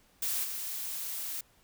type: noise with level steps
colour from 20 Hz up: blue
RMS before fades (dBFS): -32 / -37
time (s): 0.22-1.41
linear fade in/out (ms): 5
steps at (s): 0.43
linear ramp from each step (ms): 20
effects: pink hiss -65 dBFS RMS until 1.63 s